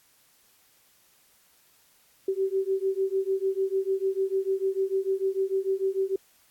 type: beating tone pair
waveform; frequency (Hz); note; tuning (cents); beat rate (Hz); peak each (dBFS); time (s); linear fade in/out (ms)
sine; 382 / 388.7; G4 / G4; -45 / -15; 6.7; -27; 2.28-6.16; 5
effects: white hiss -62 dBFS RMS until 6.5 s + AAC 64 kbps